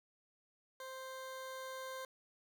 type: tone with level ramp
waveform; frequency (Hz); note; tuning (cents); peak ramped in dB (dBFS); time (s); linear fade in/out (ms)
20% pulse; 523.3; C5; 0; -41 to -38; 0.8-2.05; 2
effects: none